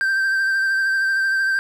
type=tone with vibrato; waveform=triangle; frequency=1568 Hz; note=G6; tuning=in tune; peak=-15 dBFS; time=0.01-1.59 s; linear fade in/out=0 ms; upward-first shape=sine; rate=13 Hz; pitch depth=23 cents each way; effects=none